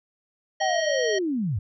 harmonic tone, 629 Hz, D#5, 19 cents sharp, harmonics 1 / 3 / 5 / 7 / 9, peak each -27 / -29 / -33 / -37 / -35 dBFS, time 0.6-1.19 s, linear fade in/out 10 ms
sine linear sweep, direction down, 790 to 85.1 Hz, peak -23 dBFS, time 0.61-1.59 s, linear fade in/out 5 ms
effects none

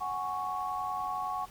sine chord, F# suspended second, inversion none, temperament equal, 740 / 830.6 / 1108.7 Hz, F#5 / G#5 / C#6, 0 / 0 / 0 cents, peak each -36 / -38 / -34 dBFS, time 0-1.46 s, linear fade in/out 20 ms, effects pink hiss -54 dBFS RMS until 1.5 s

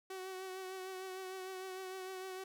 sawtooth tone with vibrato, 375.8 Hz, F#4, 27 cents sharp, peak -39 dBFS, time 0.1-2.44 s, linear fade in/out 5 ms, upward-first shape triangle, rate 6.6 Hz, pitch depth 33 cents each way, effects none

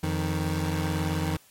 25% pulse tone pair together, 87.31 / 156.2 Hz, F2 / D#3, 0 / +7 cents, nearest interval minor seventh, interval 1007 cents, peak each -25 / -25 dBFS, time 0.03-1.37 s, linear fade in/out 5 ms, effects white hiss -58 dBFS RMS until 1.5 s + AAC 48 kbps

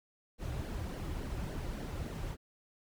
brown noise with flanger, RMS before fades -39 dBFS, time 0.38-2.37 s, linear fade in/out 50 ms, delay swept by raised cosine 0.79 to 4.69 ms, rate 3.5 Hz, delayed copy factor -0.55, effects none

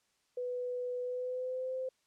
sine tone with pitch glide, 495.3 to 518.1 Hz, B4 to C5, +5 to -17 cents, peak -34 dBFS, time 0.37-1.89 s, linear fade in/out 5 ms, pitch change +78 cents, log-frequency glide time 1.02-1.75 s, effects white hiss -75 dBFS RMS until 2.06 s + low-pass 8000 Hz 12 dB/octave

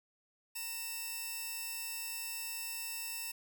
5% pulse tone pair together, 929 / 2649 Hz, A#5 / E7, -6 / +8 cents, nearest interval octave + tritone, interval 1814 cents, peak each -36 / -30 dBFS, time 0.55-3.32 s, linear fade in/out 10 ms, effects none

